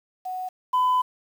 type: tone pair in turn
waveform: sine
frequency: 740 / 1005.9 Hz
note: F#5 / B5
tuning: 0 / +31 cents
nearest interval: perfect fourth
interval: 531 cents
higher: second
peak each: -28 / -16 dBFS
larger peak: second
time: 0.25-0.49 / 0.73-1.02 s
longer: second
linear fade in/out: 10 ms
effects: tanh soft clip ceiling -16 dBFS + 8-bit